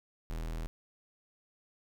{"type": "tone", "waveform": "45% pulse", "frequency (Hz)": 40.32, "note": "E1", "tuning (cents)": -38, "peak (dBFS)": -35, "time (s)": [0.3, 0.67], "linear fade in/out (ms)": 0, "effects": []}